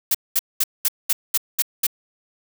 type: noise bursts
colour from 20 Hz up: blue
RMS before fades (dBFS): -18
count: 8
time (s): 0.11-1.868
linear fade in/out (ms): 5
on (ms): 36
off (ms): 210
effects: none